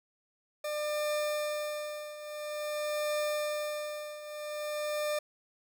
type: tone with tremolo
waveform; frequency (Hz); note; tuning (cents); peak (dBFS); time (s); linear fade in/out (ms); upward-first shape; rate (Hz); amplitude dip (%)
40% pulse; 599; D5; +34; -28; 0.64-5.19; 5; triangle; 0.49; 80
effects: none